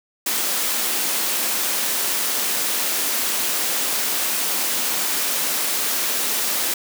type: high-pass noise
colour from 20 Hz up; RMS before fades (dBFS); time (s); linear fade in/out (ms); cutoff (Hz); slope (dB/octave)
white; -22; 0.26-6.74; 5; 200; 24
effects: none